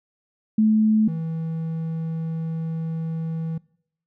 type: tone pair in turn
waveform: sine / triangle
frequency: 216.7 / 162.34 Hz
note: A3 / E3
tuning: -26 / -26 cents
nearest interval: perfect fourth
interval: 500 cents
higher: first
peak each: -14 / -23 dBFS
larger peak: first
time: 0.58-1.08 / 1.08-3.58 s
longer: second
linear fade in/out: 5 ms
effects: noise-tail reverb RT60 0.7 s tail -23 dB re dry